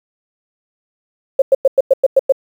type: tone bursts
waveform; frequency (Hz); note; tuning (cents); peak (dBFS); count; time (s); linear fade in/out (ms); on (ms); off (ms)
sine; 538; C5; +48; -5; 8; 1.39-2.323; 5; 30; 99
effects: 7-bit